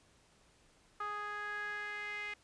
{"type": "tone with band-pass filter sweep", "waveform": "sawtooth", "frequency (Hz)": 415.3, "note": "G#4", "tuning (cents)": 0, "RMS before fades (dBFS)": -41, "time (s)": [1, 2.34], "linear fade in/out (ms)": 5, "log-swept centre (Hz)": [1300, 2200], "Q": 5.3, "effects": ["pink hiss -67 dBFS RMS until 2.43 s", "resampled to 22050 Hz"]}